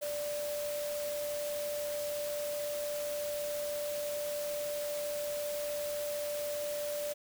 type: tone in noise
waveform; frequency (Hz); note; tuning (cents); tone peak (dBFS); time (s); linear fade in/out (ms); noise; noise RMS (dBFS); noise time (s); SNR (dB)
sine; 587.3; D5; 0; -34; 0.01-7.14; 20; white; -43; 0.01-7.14; +6
effects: none